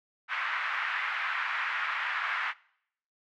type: band-pass noise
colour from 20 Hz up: white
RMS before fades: -32 dBFS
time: 0.28-2.54 s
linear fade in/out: 50 ms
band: 1100 to 2100 Hz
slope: 24 dB/octave
effects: noise-tail reverb RT60 0.7 s tail -23 dB re dry